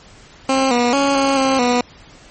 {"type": "tone with pitch steps", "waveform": "15% pulse", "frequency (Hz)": [266.6, 241.8, 278.2, 273.9, 266.9, 244.8], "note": ["C4", "B3", "C#4", "C#4", "C4", "B3"], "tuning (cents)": [33, -36, 6, -21, 35, -15], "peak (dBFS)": -7, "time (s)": [0.49, 1.81], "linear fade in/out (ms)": 2, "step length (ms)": 220, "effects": ["pink hiss -44 dBFS RMS until 2.3 s", "MP3 32 kbps"]}